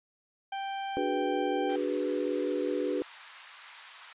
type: tone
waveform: 40% pulse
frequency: 784 Hz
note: G5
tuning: in tune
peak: -32 dBFS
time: 0.52-1.76 s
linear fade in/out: 5 ms
type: chord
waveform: sine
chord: G# half-diminished seventh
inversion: second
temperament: equal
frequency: 293.7 / 370 / 415.3 / 493.9 Hz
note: D4 / F#4 / G#4 / B4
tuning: 0 / 0 / 0 / 0 cents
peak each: -33 / -33 / -35 / -33 dBFS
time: 0.97-3.02 s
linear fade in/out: 0 ms
type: high-pass noise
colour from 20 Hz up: pink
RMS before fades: -48 dBFS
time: 1.69-4.13 s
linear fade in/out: 5 ms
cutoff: 1000 Hz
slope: 24 dB/octave
effects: resampled to 8000 Hz